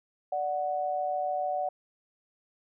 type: tone pair together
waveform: sine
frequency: 586.9 / 740 Hz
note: D5 / F#5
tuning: -1 / 0 cents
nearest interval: major third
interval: 401 cents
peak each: -32 / -29 dBFS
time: 0.32-1.69 s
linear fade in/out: 5 ms
effects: none